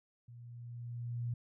sine tone with level ramp, 119.4 Hz, A#2, 42 cents sharp, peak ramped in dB -50 to -33 dBFS, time 0.28-1.34 s, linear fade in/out 5 ms, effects none

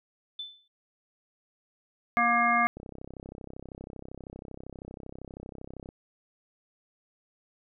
sine tone with exponential decay, 3520 Hz, A7, in tune, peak -32 dBFS, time 0.39-0.68 s, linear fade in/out 5 ms, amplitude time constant 63 ms
harmonic tone, 236.9 Hz, A#3, 28 cents sharp, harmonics 1 / 3 / 5 / 7 / 9, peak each -32 / -27 / -25 / -31 / -27 dBFS, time 2.17-2.67 s, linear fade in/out 0 ms
click train, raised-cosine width 2 ms, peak -28 dBFS, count 103, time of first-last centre 2.77-5.889 s, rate 32.7 Hz
effects none

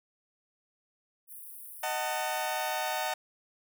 white high-pass noise, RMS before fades -46 dBFS, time 1.27-3.12 s, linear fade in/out 50 ms, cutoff 9300 Hz, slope 96 dB/octave
sawtooth chord, D# diminished, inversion none, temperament just, 622.3 / 746.7 / 896 Hz, D#5 / F#5 / A5, 0 / +16 / +31 cents, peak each -32 / -30 / -31 dBFS, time 1.83-3.14 s, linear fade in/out 5 ms
effects none

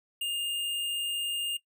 square tone, 2822 Hz, F7, 17 cents sharp, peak -30 dBFS, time 0.21-1.57 s, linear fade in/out 5 ms, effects noise-tail reverb RT60 0.1 s tail -18 dB re dry

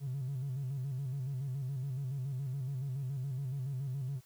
triangle tone with vibrato, 133.7 Hz, C3, 38 cents sharp, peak -31 dBFS, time 0-4.21 s, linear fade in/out 50 ms, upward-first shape square, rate 7.1 Hz, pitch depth 85 cents each way, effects tanh soft clip ceiling -31 dBFS + white hiss -66 dBFS RMS until 4.25 s

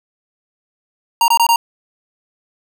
square tone bursts, 932 Hz, A#5, 1 cent flat, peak -10 dBFS, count 4, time 1.21-1.56 s, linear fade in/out 2 ms, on 71 ms, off 22 ms, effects none

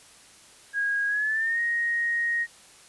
sine tone with pitch glide, 1640 to 1873 Hz, G#6 to A#6, -22 to +8 cents, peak -23 dBFS, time 0.73-2.47 s, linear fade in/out 50 ms, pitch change +230 cents, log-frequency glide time 1.07-1.6 s, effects white hiss -52 dBFS RMS until 2.88 s + resampled to 24000 Hz

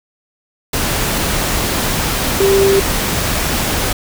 sine tone in noise, 392 Hz, G4, in tune, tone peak -9 dBFS, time 2.4-2.8 s, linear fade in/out 5 ms, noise pink, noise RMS -17 dBFS, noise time 0.73-3.93 s, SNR +5 dB, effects none

